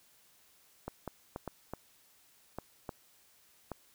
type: clicks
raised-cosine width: 1 ms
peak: -24 dBFS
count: 8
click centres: 0.88 / 1.077 / 1.361 / 1.477 / 1.736 / 2.586 / 2.892 / 3.717 s
effects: white hiss -65 dBFS RMS until 3.94 s